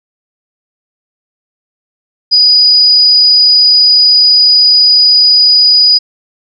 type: tone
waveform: sine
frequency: 4934 Hz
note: D#8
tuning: 15 cents flat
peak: -3 dBFS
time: 2.31-5.99 s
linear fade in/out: 20 ms
effects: none